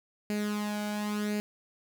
sawtooth tone with flanger, 208.8 Hz, G#3, 10 cents sharp, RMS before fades -32 dBFS, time 0.3-1.4 s, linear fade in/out 0 ms, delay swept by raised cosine 0.43 to 1.33 ms, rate 0.92 Hz, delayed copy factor +0.65, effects none

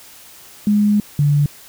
sine tone pair in turn, 207.7 / 145.26 Hz, G#3 / D3, 0 / -19 cents, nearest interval tritone, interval 619 cents, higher first, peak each -11 dBFS, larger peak neither, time 0.67-1 / 1.19-1.46 s, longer first, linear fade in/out 2 ms, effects white hiss -42 dBFS RMS until 1.68 s

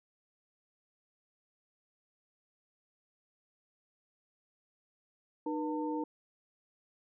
sine tone cluster, 305.2 / 482.5 / 902 Hz, D#4 / B4 / A5, -33 / -40 / +43 cents, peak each -34 / -39 / -39 dBFS, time 5.46-6.04 s, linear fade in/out 5 ms, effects none

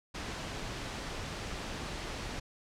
pink noise, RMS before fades -39 dBFS, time 0.14-2.4 s, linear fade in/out 10 ms, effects low-pass 6000 Hz 12 dB/octave

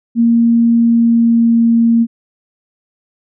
sine tone with pitch glide, 232.7 to 231.2 Hz, A#3 to A#3, -3 to -14 cents, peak -7 dBFS, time 0.15-2.07 s, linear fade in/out 50 ms, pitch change -11 cents, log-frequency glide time 0.79-1.62 s, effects none

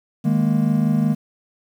triangle chord, D# suspended fourth, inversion none, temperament equal, 155.56 / 207.7 / 233.1 Hz, D#3 / G#3 / A#3, 0 / 0 / 0 cents, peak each -18 dBFS, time 0.24-1.15 s, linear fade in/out 20 ms, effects 8-bit

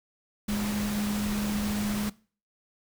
sine tone in noise, 207.7 Hz, G#3, in tune, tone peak -27 dBFS, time 0.48-2.1 s, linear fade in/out 10 ms, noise pink, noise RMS -35 dBFS, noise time 0.48-2.1 s, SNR +5 dB, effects noise-tail reverb RT60 0.4 s tail -21 dB re dry

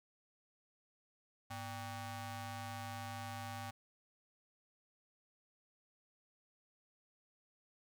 sawtooth ring-modulated tone, 343.4 Hz, F4, 29 cents flat, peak -36 dBFS, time 1.5-3.71 s, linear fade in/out 10 ms, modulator 446 Hz, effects none

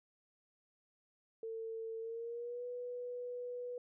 sine tone with pitch glide, 450 to 490.7 Hz, A4 to B4, +39 to -11 cents, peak -40 dBFS, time 1.43-3.78 s, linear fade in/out 2 ms, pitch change +150 cents, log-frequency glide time 2-2.65 s, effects none

